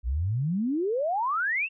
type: exponential sweep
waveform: sine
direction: up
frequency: 55 to 2794 Hz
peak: -24 dBFS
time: 0.03-1.69 s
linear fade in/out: 50 ms
effects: none